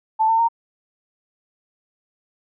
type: tone with pitch steps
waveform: sine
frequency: 880 / 901.6 / 923.8 Hz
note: A5 / A5 / A#5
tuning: 0 / +42 / -16 cents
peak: -14 dBFS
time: 0.19-0.487 s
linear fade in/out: 20 ms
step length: 99 ms
effects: none